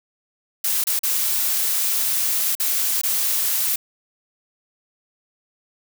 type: noise with dropouts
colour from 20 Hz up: blue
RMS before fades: -21 dBFS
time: 0.64-3.76 s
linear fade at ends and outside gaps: 5 ms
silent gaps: 0.84-0.869 / 0.992-1.033 / 2.552-2.598 / 3.015-3.034 s
effects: none